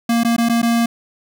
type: tone with dropouts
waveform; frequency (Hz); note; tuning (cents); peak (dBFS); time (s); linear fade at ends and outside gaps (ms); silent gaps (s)
square; 233.1; A#3; 0; -14; 0.09-0.86; 5; 0.235-0.247 / 0.365-0.381 / 0.488-0.495 / 0.618-0.628
effects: none